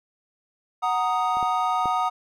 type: chord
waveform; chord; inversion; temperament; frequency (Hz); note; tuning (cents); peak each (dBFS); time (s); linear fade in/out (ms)
triangle; D# minor; first; equal; 740 / 932.3 / 1244.5; F#5 / A#5 / D#6; 0 / 0 / 0; -23 / -25 / -23; 0.82-2.1; 20
type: clicks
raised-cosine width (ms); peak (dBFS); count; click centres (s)
2; -28 / -23 / -20; 3; 1.37 / 1.428 / 1.857
effects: none